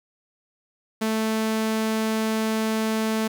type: tone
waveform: sawtooth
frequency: 220 Hz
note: A3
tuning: in tune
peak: -18 dBFS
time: 1.01-3.28 s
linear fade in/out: 10 ms
effects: 9-bit